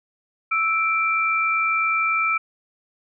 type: tone pair together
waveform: sine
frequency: 1318.5 / 2349 Hz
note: E6 / D7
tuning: 0 / 0 cents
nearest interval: minor seventh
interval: 1000 cents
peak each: -21 dBFS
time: 0.51-2.38 s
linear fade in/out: 10 ms
effects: none